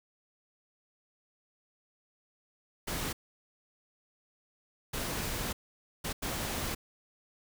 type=noise bursts at uneven times; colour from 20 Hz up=pink; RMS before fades=-35 dBFS; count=4; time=2.87-3.13 / 4.93-5.53 / 6.04-6.13 / 6.22-6.75 s; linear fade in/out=10 ms; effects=none